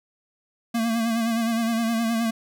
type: tone with vibrato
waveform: square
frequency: 228.7 Hz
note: A#3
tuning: 33 cents flat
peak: -22 dBFS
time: 0.74-2.31 s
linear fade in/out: 10 ms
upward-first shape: sine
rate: 9.6 Hz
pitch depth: 45 cents each way
effects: none